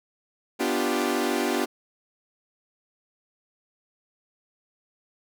sawtooth chord, G dominant seventh, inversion first, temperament equal, 246.9 / 293.7 / 349.2 / 392 Hz, B3 / D4 / F4 / G4, 0 / 0 / 0 / 0 cents, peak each -25 dBFS, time 0.59-1.66 s, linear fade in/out 20 ms, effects none

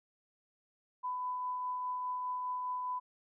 sine tone with tremolo, 1000 Hz, B5, 21 cents sharp, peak -33 dBFS, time 1.03-3 s, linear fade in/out 20 ms, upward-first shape triangle, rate 4.9 Hz, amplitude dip 25%, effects none

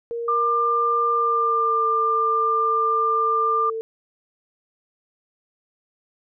sine tone with pitch glide, 467.8 to 448.2 Hz, A#4 to A4, +6 to +32 cents, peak -25 dBFS, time 0.11-3.81 s, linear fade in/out 0 ms, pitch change -74 cents, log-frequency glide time 1.11-1.86 s
sine tone, 1194 Hz, D6, 28 cents sharp, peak -18 dBFS, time 0.28-3.7 s, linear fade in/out 5 ms
effects none

